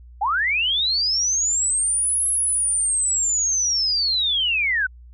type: linear two-way sweep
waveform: sine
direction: up then down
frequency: 740 to 10870 to 1459 Hz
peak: -18 dBFS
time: 0.21-4.87 s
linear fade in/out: 10 ms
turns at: 2.27 s
effects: added 60 Hz sine -41 dBFS peak until 5.13 s